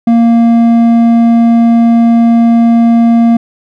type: tone with hard clipping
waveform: sine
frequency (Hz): 232.2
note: A#3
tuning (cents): -7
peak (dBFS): -5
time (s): 0.07-3.37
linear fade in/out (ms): 5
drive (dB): 6
effects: none